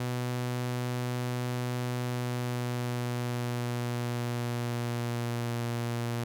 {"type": "tone with pitch glide", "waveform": "sawtooth", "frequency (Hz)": [123.47, 118.51], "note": ["B2", "A#2"], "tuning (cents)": [0, 29], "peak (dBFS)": -26, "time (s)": [0, 6.24], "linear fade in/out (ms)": 5, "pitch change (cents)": -71, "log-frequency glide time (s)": [1.94, 5.61], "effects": []}